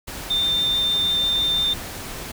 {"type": "tone in noise", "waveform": "sine", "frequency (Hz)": 3597, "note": "A7", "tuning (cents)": 37, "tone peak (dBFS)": -18, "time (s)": [0.3, 1.74], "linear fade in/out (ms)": 10, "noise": "pink", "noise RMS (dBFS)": -33, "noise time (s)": [0.07, 2.32], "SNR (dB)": 12, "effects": []}